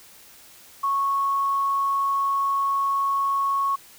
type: tone with quantisation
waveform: sine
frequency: 1104 Hz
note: C#6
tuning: 7 cents flat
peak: -20 dBFS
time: 0.83-3.76 s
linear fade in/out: 10 ms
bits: 8
effects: white hiss -49 dBFS RMS until 3.98 s